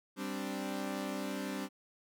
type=chord; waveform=sawtooth; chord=G suspended fourth; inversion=none; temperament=equal; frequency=196 / 261.6 / 293.7 Hz; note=G3 / C4 / D4; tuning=0 / 0 / 0 cents; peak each=-36 / -37 / -37 dBFS; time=0.16-1.69 s; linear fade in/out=50 ms; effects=none